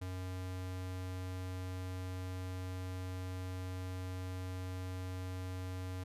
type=tone; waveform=square; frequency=92.2 Hz; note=F#2; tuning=6 cents flat; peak=-40 dBFS; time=0.01-6.04 s; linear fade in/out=10 ms; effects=resampled to 32000 Hz